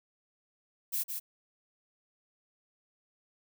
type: noise with echo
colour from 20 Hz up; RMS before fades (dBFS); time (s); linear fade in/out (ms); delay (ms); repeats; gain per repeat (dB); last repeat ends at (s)
violet; -32; 0.92-1.04; 20; 160; 1; -5; 1.2
effects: none